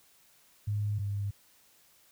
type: tone pair in turn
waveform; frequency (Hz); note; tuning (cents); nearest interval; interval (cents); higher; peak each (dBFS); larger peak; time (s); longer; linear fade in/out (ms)
sine; 103.83 / 100.93; G#2 / G#2; 0 / -49; unison; 49; first; -28 / -30; first; 0.67-0.99 / 0.99-1.31; neither; 10
effects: white hiss -63 dBFS RMS until 2.11 s